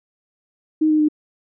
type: tone with pitch steps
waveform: sine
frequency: 311.5 / 307.4 / 303.3 Hz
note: D#4 / D#4 / D#4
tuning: +2 / -21 / -44 cents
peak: -13 dBFS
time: 0.81-1.086 s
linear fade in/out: 10 ms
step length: 92 ms
effects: none